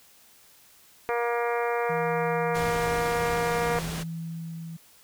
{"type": "harmonic tone", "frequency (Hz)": 237, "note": "A#3", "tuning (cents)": 29, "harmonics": [2, 3, 4, 5, 6, 7, 8, 9, 10], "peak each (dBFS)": [-27, -31, -33, -35, -37, -38, -39, -40, -41], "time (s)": [1.09, 3.79], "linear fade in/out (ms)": 0}
{"type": "tone with tremolo", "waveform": "sine", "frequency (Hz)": 164.81, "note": "E3", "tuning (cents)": 0, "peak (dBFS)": -31, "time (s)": [1.89, 4.77], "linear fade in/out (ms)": 10, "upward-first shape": "sine", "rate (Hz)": 0.59, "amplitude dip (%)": 40}
{"type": "low-pass noise", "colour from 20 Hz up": "pink", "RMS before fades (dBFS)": -35, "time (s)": [2.54, 4.04], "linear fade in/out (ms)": 20, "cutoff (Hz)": 12000, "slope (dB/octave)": 12}
{"effects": ["white hiss -56 dBFS RMS until 5.03 s"]}